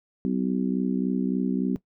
harmonic tone, 63.5 Hz, B1, 49 cents sharp, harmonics 3 / 4 / 5 / 6, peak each -26 / -26 / -33 / -34 dBFS, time 0.25-1.76 s, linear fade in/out 0 ms, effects noise-tail reverb RT60 0.1 s tail -17 dB re dry

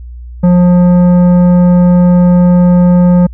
sine tone with tanh clipping, 177.8 Hz, F3, 31 cents sharp, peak -5 dBFS, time 0.43-3.27 s, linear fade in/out 10 ms, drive 11 dB, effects added 60 Hz sine -24 dBFS peak until 3.33 s

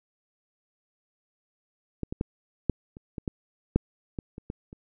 clicks, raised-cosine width 3 ms, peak -17 / -19 / -14 / -9 / -30 / -21 / -16 / -7 / -19 / -26 / -20 / -30 dBFS, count 12, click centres 2.033 / 2.125 / 2.211 / 2.697 / 2.969 / 3.182 / 3.278 / 3.76 / 4.188 / 4.381 / 4.501 / 4.729 s, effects none

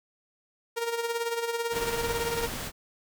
sawtooth tone with tremolo, 466.2 Hz, A#4, in tune, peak -22 dBFS, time 0.76-2.48 s, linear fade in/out 20 ms, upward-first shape sine, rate 18 Hz, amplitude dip 60%
pink noise, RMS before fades -35 dBFS, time 1.71-2.72 s, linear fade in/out 50 ms
effects none

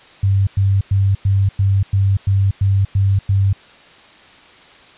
sine tone bursts, 98 Hz, G2, in tune, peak -11 dBFS, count 10, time 0.23-3.53 s, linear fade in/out 5 ms, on 240 ms, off 100 ms, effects white hiss -44 dBFS RMS until 4.97 s + resampled to 8000 Hz

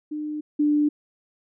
sine tone pair in turn, 301.7 / 296.3 Hz, D4 / D4, +47 / +15 cents, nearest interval unison, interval 32 cents, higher first, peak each -27 / -17 dBFS, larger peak second, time 0.11-0.41 / 0.59-0.89 s, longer neither, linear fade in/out 10 ms, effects none

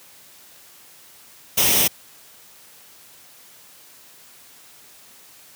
white noise with comb filter, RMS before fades -17 dBFS, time 1.57-1.88 s, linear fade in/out 10 ms, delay 0.34 ms, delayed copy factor +0.55, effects white hiss -48 dBFS RMS until 5.55 s + high-pass 80 Hz 12 dB/octave

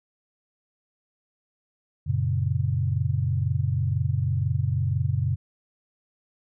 sine chord, F# major, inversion none, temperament equal, 92.5 / 116.54 / 138.59 Hz, F#2 / A#2 / C#3, 0 / 0 / 0 cents, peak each -26 dBFS, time 2.06-5.36 s, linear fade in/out 20 ms, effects none

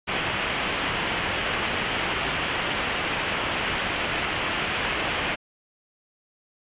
white low-pass noise, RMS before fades -27 dBFS, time 0.07-5.36 s, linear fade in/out 20 ms, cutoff 3200 Hz, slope 48 dB/octave, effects resampled to 8000 Hz

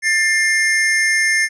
square tone pair together, 1779.3 / 2116 Hz, A6 / C7, +19 / +19 cents, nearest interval minor third, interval 300 cents, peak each -17 / -17 dBFS, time 0.02-1.49 s, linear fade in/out 50 ms, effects resampled to 24000 Hz

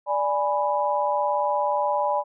sine chord, G# diminished, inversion second, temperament equal, 587.3 / 830.6 / 987.8 Hz, D5 / G#5 / B5, 0 / 0 / 0 cents, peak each -25 dBFS, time 0.06-2.24 s, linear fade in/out 50 ms, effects none

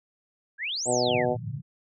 sine exponential two-way sweep, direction up then down, 1568 to 8530 to 1568 Hz, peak -28 dBFS, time 0.58-1.26 s, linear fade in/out 50 ms, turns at 0.89 s
harmonic tone, 123.47 Hz, B2, in tune, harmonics 1 / 2 / 3 / 4 / 5 / 6 / 7, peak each -35 / -32 / -30 / -28 / -27 / -30 / -37 dBFS, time 0.85-1.37 s, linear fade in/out 50 ms
white band-pass noise, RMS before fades -35 dBFS, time 1.07-1.62 s, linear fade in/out 20 ms, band 110 to 150 Hz, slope 48 dB/octave
effects none

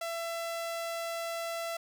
sawtooth tone, 670 Hz, E5, 28 cents sharp, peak -30 dBFS, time 0.01-1.77 s, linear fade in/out 5 ms, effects none

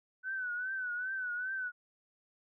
sine tone with vibrato, 1500 Hz, F#6, 23 cents sharp, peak -34 dBFS, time 0.23-1.72 s, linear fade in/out 50 ms, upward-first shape triangle, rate 2.5 Hz, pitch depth 86 cents each way, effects none

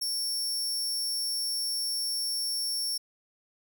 sawtooth tone, 5460 Hz, F8, 40 cents flat, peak -26 dBFS, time 0.01-2.98 s, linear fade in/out 10 ms, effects none

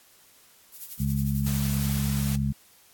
violet noise with tremolo, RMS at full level -36 dBFS, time 0.72-2.03 s, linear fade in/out 50 ms, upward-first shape triangle, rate 11 Hz, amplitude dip 75%
harmonic tone, 69.3 Hz, C#2, in tune, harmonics 1 / 2 / 3, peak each -30 / -26 / -28 dBFS, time 0.99-2.53 s, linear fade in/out 20 ms
white noise, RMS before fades -36 dBFS, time 1.46-2.36 s, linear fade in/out 5 ms
effects white hiss -57 dBFS RMS until 2.93 s + AAC 64 kbps

